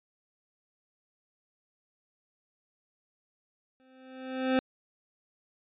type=tone with exponential growth; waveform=25% pulse; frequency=260 Hz; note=C4; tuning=11 cents flat; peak=-18 dBFS; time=3.8-4.59 s; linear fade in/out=0 ms; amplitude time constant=170 ms; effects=resampled to 8000 Hz